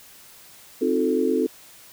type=chord; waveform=sine; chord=F dominant seventh; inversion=second; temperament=equal with one note detuned; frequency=261.6 / 311.1 / 358.4 / 440 Hz; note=C4 / Eb4 / F4 / A4; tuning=0 / 0 / +45 / 0 cents; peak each=-24 / -26 / -25 / -23 dBFS; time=0.81-1.47 s; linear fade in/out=10 ms; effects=white hiss -48 dBFS RMS until 1.92 s